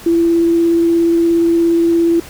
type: tone with vibrato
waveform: sine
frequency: 336.2 Hz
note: E4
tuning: 34 cents sharp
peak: -9 dBFS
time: 0.06-2.2 s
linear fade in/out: 5 ms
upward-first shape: triangle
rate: 17 Hz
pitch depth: 11 cents each way
effects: pink hiss -35 dBFS RMS until 2.29 s